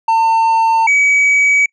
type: tone pair in turn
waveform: triangle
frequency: 902 / 2273 Hz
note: A5 / C#7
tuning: +43 / +43 cents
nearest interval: octave + major third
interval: 1600 cents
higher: second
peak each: -7 dBFS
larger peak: neither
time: 0.08-0.87 / 0.87-1.66 s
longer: neither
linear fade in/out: 5 ms
effects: noise-tail reverb RT60 0.1 s tail -25 dB re dry + resampled to 22050 Hz